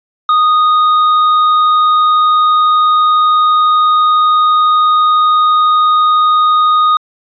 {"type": "tone with tanh clipping", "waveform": "sine", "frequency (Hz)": 1239, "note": "D#6", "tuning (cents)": -8, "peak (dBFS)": -8, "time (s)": [0.29, 6.97], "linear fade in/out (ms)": 2, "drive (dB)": 7, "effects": ["resampled to 11025 Hz"]}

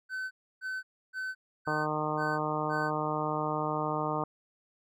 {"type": "tone bursts", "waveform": "triangle", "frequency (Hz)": 1522, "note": "F#6", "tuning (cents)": 48, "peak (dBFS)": -31, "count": 6, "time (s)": [0.09, 2.91], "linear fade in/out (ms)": 50, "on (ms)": 220, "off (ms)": 300}
{"type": "harmonic tone", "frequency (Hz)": 152.8, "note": "D#3", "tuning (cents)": -31, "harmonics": [1, 2, 3, 4, 5, 6, 7, 8], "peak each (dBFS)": [-37, -37, -37, -37, -37, -37, -37, -37], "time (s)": [1.67, 4.24], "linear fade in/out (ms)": 2}
{"effects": []}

